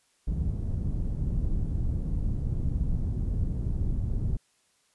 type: low-pass noise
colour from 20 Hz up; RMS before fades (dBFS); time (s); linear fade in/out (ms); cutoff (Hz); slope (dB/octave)
pink; -28; 0.27-4.37; 5; 140; 12
effects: white hiss -68 dBFS RMS until 4.94 s + resampled to 24000 Hz